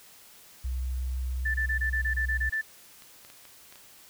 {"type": "tone with pitch glide", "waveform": "sine", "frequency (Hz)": [63.7, 63.15], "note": ["C2", "B1"], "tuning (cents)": [-46, 39], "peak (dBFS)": -28, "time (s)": [0.64, 2.5], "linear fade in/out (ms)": 10, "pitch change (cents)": -15, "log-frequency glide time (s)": [1.74, 2.05]}
{"type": "tone bursts", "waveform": "sine", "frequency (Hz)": 1764, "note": "A6", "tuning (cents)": 4, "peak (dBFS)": -26, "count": 10, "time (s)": [1.45, 2.615], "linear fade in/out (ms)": 10, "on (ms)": 94, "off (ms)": 25}
{"type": "clicks", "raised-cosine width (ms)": 0.2, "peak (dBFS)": -32, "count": 7, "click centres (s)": [2.538, 3.022, 3.249, 3.301, 3.453, 3.725, 3.757]}
{"effects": ["white hiss -53 dBFS RMS until 4.09 s"]}